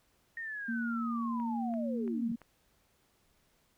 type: linear sweep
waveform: sine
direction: down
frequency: 1864.7 to 171.5 Hz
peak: -37 dBFS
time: 0.37-2.32 s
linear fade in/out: 2 ms
type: tone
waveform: sine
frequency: 232.5 Hz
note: A#3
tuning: 4 cents flat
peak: -32 dBFS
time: 0.68-2.36 s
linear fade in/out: 10 ms
type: click train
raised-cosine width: 0.5 ms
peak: -37 dBFS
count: 4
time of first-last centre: 1.4-2.417 s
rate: 2.95 Hz
effects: pink hiss -71 dBFS RMS until 3.77 s